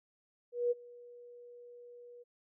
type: tone with ADSR envelope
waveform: sine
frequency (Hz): 483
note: B4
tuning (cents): -39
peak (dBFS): -26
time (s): 0.52-2.24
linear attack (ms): 190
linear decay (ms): 25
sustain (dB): -24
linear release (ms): 22
effects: none